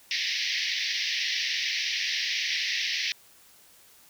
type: band-pass noise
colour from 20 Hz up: pink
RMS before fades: -29 dBFS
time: 0.11-3.12 s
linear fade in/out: 0 ms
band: 1800 to 5800 Hz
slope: 96 dB/octave
effects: white hiss -56 dBFS RMS until 4.09 s